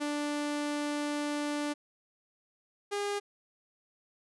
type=tone pair in turn; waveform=sawtooth; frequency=293.7 / 406.8 Hz; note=D4 / G#4; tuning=0 / -36 cents; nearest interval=tritone; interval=564 cents; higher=second; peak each=-27 dBFS; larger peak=neither; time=0-1.74 / 2.91-3.2 s; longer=first; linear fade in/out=20 ms; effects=resampled to 24000 Hz